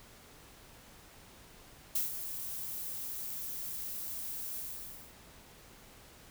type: noise with ADSR envelope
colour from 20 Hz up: violet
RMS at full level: -30 dBFS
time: 1.95-5.15 s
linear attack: 6 ms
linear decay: 140 ms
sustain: -10 dB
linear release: 580 ms
effects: pink hiss -56 dBFS RMS until 6.3 s